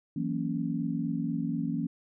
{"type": "chord", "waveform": "sine", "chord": "F# dominant seventh", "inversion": "third", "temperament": "equal", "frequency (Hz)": [164.81, 185, 233.1, 277.2], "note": ["E3", "F#3", "A#3", "C#4"], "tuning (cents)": [0, 0, 0, 0], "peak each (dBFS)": [-33, -37, -33, -33], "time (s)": [0.16, 1.87], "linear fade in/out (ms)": 5, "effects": []}